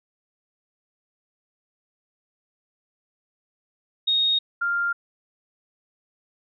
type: tone pair in turn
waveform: sine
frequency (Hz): 3729 / 1396.8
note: A#7 / F6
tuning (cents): 0 / 0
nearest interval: octave + perfect fourth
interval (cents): 1700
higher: first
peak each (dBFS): -18 / -21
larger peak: first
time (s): 4.07-4.39 / 4.61-4.93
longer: neither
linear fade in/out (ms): 10
effects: none